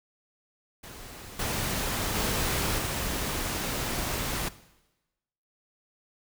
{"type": "noise with level steps", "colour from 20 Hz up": "pink", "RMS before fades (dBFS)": [-44, -30, -28, -31], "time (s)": [0.83, 4.49], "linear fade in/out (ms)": 10, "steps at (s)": [1.39, 2.15, 2.78], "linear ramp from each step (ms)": 5, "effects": ["noise-tail reverb RT60 1.0 s tail -17 dB re dry"]}